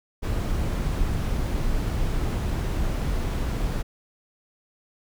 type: noise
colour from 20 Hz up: brown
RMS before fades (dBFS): -25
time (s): 0.22-3.83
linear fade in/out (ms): 20
effects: none